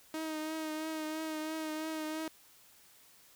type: tone with vibrato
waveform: sawtooth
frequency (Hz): 313.5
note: D#4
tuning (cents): +13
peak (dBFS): -32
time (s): 0.14-2.28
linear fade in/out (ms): 2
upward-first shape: triangle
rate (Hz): 3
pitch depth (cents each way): 32
effects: white hiss -61 dBFS RMS until 3.35 s